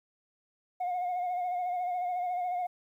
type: tone with vibrato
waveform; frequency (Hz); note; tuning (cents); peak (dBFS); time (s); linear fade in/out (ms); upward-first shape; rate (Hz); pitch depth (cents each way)
sine; 719; F#5; -50; -27; 0.8-2.67; 10; sine; 14; 40
effects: tanh soft clip ceiling -28 dBFS + 11-bit